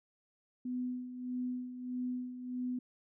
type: tone with tremolo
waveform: sine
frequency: 250 Hz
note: B3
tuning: 21 cents sharp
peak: -33 dBFS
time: 0.65-2.79 s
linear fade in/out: 5 ms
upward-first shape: sine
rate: 1.6 Hz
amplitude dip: 65%
effects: none